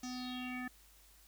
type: tone with low-pass filter sweep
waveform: square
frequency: 251.2 Hz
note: B3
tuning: 30 cents sharp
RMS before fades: -42 dBFS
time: 0.03-0.68 s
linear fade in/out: 5 ms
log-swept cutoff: 6200 to 1800 Hz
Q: 6.7
effects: added 50 Hz sine -64 dBFS peak until 1.27 s + white hiss -64 dBFS RMS until 1.27 s